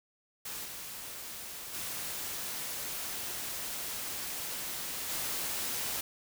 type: noise with level steps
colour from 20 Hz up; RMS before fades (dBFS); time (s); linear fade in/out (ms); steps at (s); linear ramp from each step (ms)
white; -40 / -43 / -38 / -35; 0.45-6.01; 5; 0.64 / 1.73 / 5.08; 20
effects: none